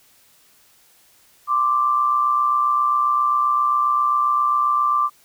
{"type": "tone pair together", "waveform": "sine", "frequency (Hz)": [1047.2, 1174.7], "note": ["C6", "D6"], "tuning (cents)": [1, 0], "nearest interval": "major second", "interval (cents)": 199, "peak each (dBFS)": [-24, -16], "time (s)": [1.47, 5.1], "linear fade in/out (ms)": 50, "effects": ["white hiss -55 dBFS RMS until 5.24 s"]}